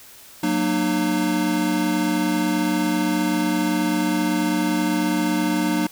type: chord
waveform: square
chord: D# minor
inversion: first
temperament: equal with one note detuned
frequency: 185 / 233.1 / 303.3 Hz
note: F#3 / A#3 / D#4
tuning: 0 / 0 / -44 cents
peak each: -26 / -26 / -22 dBFS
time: 0.43-5.87 s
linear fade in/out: 5 ms
effects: white hiss -45 dBFS RMS until 5.91 s